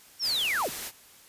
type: linear sweep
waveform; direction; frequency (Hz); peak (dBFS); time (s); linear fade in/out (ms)
sine; down; 5730 to 103.3; -25; 0.19-0.7; 50
type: noise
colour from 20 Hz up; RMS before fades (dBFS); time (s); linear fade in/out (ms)
white; -36; 0.21-0.92; 50
effects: white hiss -54 dBFS RMS until 1.28 s + resampled to 32000 Hz